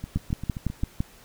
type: two click trains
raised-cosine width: 5 ms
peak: -20 / -12 dBFS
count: 7 / 6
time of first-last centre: 0.04-0.833 / 0.16-1.005 s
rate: 7.57 / 5.92 Hz
effects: pink hiss -52 dBFS RMS until 1.24 s